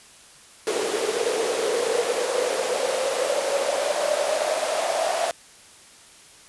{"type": "noise with high-pass filter sweep", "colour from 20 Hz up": "pink", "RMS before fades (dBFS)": -24, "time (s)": [0.67, 5.31], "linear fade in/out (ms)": 0, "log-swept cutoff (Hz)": [420, 660], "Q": 9.1, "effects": ["white hiss -49 dBFS RMS until 6.48 s", "resampled to 24000 Hz"]}